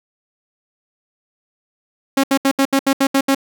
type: tone bursts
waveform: sawtooth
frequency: 272.4 Hz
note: C#4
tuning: 30 cents flat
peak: -8 dBFS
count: 9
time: 2.17-3.348 s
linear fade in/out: 5 ms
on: 66 ms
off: 73 ms
effects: none